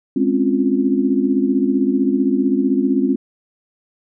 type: chord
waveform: sine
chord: Db major seventh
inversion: second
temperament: equal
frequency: 207.7 / 261.6 / 277.2 / 349.2 Hz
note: Ab3 / C4 / Db4 / F4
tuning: 0 / 0 / 0 / 0 cents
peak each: -21 / -17 / -19 / -22 dBFS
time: 0.16-3.16 s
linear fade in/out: 5 ms
effects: none